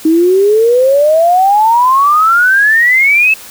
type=exponential sweep; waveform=sine; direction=up; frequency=311.9 to 2637 Hz; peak=-5 dBFS; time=0.05-3.34 s; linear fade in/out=5 ms; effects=white hiss -32 dBFS RMS until 3.5 s